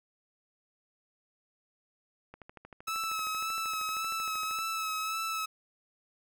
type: click train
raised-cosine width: 0.5 ms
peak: -32 dBFS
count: 30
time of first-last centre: 2.34-4.588 s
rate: 12.9 Hz
type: tone with vibrato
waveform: sawtooth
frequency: 1300 Hz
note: E6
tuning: 24 cents flat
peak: -28 dBFS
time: 2.87-5.46 s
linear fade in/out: 10 ms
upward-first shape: sine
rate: 1.8 Hz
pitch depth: 28 cents each way
effects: none